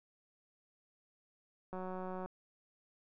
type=click train; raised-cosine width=1 ms; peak=-30 dBFS; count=99; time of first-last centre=1.73-2.26 s; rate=185 Hz; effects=none